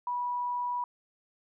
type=tone; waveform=sine; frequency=977 Hz; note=B5; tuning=19 cents flat; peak=-29 dBFS; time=0.07-0.84 s; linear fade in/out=2 ms; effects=none